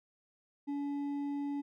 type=tone with hard clipping; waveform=triangle; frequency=284.7 Hz; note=C#4; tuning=46 cents sharp; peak=-35 dBFS; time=0.67-1.62 s; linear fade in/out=20 ms; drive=8 dB; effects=none